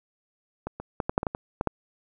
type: clicks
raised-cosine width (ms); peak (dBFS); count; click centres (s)
1; -17 / -21 / -12 / -11 / -6 / -14 / -12 / -16 / -11 / -9; 10; 0.67 / 0.8 / 1.002 / 1.095 / 1.179 / 1.231 / 1.268 / 1.349 / 1.611 / 1.673
effects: none